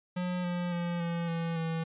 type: tone with pitch steps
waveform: square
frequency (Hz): 179.8 / 176.41 / 173.07 / 169.81 / 166.6 / 163.45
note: F#3 / F3 / F3 / F3 / E3 / E3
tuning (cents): -49 / +18 / -15 / -48 / +19 / -14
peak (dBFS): -31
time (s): 0.16-1.84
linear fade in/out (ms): 10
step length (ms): 280
effects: resampled to 8000 Hz